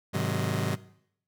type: chord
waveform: sawtooth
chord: Ab dominant seventh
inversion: none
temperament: just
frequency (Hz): 103.83 / 129.78 / 155.74 / 186.89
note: Ab2 / C3 / Eb3 / Gb3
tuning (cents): 0 / -14 / +2 / +18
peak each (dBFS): -28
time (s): 0.13-0.76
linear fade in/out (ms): 20
effects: noise-tail reverb RT60 0.7 s tail -19 dB re dry